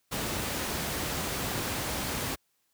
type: noise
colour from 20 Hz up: pink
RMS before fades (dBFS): -32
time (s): 0.11-2.36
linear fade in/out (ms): 20
effects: white hiss -74 dBFS RMS until 2.73 s + high-pass 60 Hz 12 dB/octave